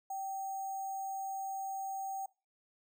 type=tone with sample-and-hold; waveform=sine; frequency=775 Hz; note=G5; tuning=20 cents flat; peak=-36 dBFS; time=0.1-2.26 s; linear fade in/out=5 ms; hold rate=7350 Hz; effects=noise-tail reverb RT60 0.3 s tail -21 dB re dry